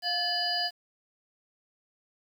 sine tone cluster, 706 / 1726 / 2985 / 4209 / 4839 Hz, F5 / A6 / F#7 / C8 / D#8, +19 / -34 / +15 / +9 / -49 cents, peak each -33 / -35 / -36 / -38 / -29 dBFS, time 0.02-0.71 s, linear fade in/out 50 ms, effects 9-bit

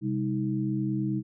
sine tone cluster, 131.8 / 201.2 / 316.4 Hz, C3 / G3 / D#4, +13 / +45 / +29 cents, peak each -30 dBFS, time 0.01-1.23 s, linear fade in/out 50 ms, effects none

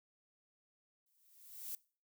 violet noise with exponential growth, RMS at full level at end -41 dBFS, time 1.06-1.75 s, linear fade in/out 2 ms, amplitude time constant 150 ms, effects noise-tail reverb RT60 0.4 s tail -22 dB re dry

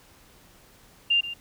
sine tone with echo, 2794 Hz, F7, in tune, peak -18 dBFS, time 1.1-1.21 s, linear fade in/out 10 ms, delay 130 ms, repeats 1, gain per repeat -13 dB, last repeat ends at 1.34 s, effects pink hiss -55 dBFS RMS until 1.4 s

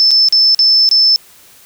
sine tone with dropouts, 5274 Hz, E8, in tune, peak -6 dBFS, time 0-1.16 s, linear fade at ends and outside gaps 0 ms, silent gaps 0.108-0.114 / 0.286-0.325 / 0.547-0.591 / 0.89-0.913 s, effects white hiss -43 dBFS RMS until 1.65 s

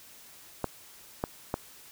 clicks, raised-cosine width 1 ms, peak -14 dBFS, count 3, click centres 0.643 / 1.239 / 1.541 s, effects white hiss -52 dBFS RMS until 1.91 s

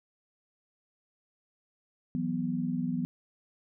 sine chord, E suspended second, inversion none, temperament equal, 164.81 / 185 / 246.9 Hz, E3 / F#3 / B3, 0 / 0 / 0 cents, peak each -34 / -34 / -31 dBFS, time 2.15-3.05 s, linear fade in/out 0 ms, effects none

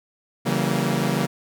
sawtooth chord, C# diminished seventh, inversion none, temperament equal with one note detuned, 138.59 / 164.81 / 191.3 / 233.1 Hz, C#3 / E3 / G3 / Bb3, 0 / 0 / -42 / 0 cents, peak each -22 dBFS, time 0.45-1.27 s, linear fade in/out 20 ms, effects none

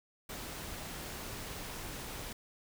pink noise, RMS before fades -43 dBFS, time 0.29-2.33 s, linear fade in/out 5 ms, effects none

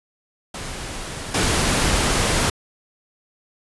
pink noise with level steps, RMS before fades -31 / -19 dBFS, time 0.54-2.5 s, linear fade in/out 5 ms, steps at 1.34 s, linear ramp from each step 5 ms, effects resampled to 24000 Hz

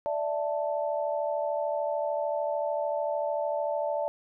sine chord, D suspended second, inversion none, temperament just, 587.3 / 660.7 / 881 Hz, D5 / E5 / A5, 0 / +4 / +2 cents, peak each -29 / -32 / -34 dBFS, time 0.06-4.08 s, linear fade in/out 0 ms, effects none

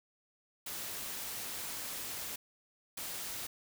white noise bursts at uneven times, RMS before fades -41 dBFS, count 2, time 0.66-2.36 / 2.97-3.47 s, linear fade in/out 5 ms, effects none

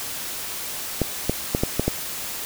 clicks, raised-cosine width 2 ms, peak -6 dBFS, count 6, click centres 1.017 / 1.296 / 1.549 / 1.635 / 1.796 / 1.88 s, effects white hiss -31 dBFS RMS until 2.45 s

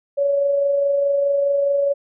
sine tone with amplitude modulation, 563 Hz, C#5, 27 cents sharp, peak -14 dBFS, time 0.17-1.94 s, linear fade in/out 20 ms, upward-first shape sine, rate 24.8 Hz, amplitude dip 30%, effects none

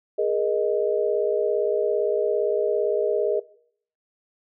sine chord, Ab suspended second, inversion none, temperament equal with one note detuned, 415.3 / 472.9 / 622.3 Hz, Ab4 / Bb4 / Eb5, 0 / +25 / 0 cents, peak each -23 / -25 / -25 dBFS, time 0.18-3.4 s, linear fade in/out 10 ms, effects noise-tail reverb RT60 0.6 s tail -20 dB re dry

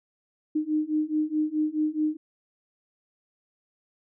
sine beating tone pair, 304.5 / 309.2 Hz, D#4 / D#4, -37 / -11 cents, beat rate 4.7 Hz, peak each -27 / -26 dBFS, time 0.55-2.17 s, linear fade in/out 10 ms, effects none

